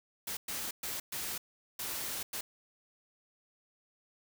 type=noise bursts at uneven times; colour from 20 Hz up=white; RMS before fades=-38 dBFS; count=6; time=0.27-0.37 / 0.48-0.71 / 0.83-1 / 1.12-1.38 / 1.79-2.23 / 2.33-2.41 s; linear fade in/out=5 ms; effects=none